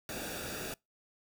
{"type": "noise with comb filter", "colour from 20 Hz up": "pink", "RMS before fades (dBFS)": -40, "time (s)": [0.09, 0.74], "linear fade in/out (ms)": 2, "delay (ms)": 0.96, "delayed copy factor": -0.7, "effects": ["noise-tail reverb RT60 0.2 s tail -25 dB re dry"]}